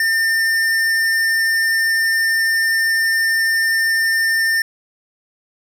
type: tone with tanh clipping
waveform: sine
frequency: 1803 Hz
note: A6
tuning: 42 cents sharp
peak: -16 dBFS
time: 0-4.62 s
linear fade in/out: 2 ms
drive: 17 dB
effects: none